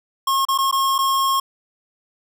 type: tone with dropouts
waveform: square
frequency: 1081 Hz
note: C#6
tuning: 44 cents flat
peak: -17 dBFS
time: 0.27-1.4 s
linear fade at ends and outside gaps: 5 ms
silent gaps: 0.452-0.485 / 0.578-0.585 / 0.713-0.725 / 0.982-0.987 s
effects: none